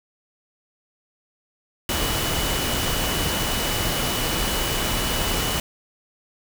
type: tone in noise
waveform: sine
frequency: 2956 Hz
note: F#7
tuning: 2 cents flat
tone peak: -31 dBFS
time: 1.89-5.6 s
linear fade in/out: 2 ms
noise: pink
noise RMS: -24 dBFS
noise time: 1.89-5.6 s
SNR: -10 dB
effects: none